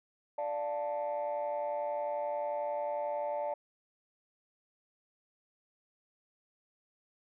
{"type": "chord", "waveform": "sine", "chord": "D minor", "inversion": "none", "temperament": "equal", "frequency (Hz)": [587.3, 698.5, 880], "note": ["D5", "F5", "A5"], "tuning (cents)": [0, 0, 0], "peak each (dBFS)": [-33, -39, -36], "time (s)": [0.38, 3.54], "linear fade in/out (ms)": 5, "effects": ["tanh soft clip ceiling -27 dBFS"]}